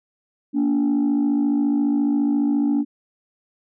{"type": "tone pair together", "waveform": "sine", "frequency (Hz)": [233.1, 287.6], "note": ["A#3", "D4"], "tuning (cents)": [0, -36], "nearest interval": "major third", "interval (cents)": 364, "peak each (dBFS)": [-20, -16], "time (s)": [0.53, 2.85], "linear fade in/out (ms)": 50, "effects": ["tanh soft clip ceiling -14 dBFS"]}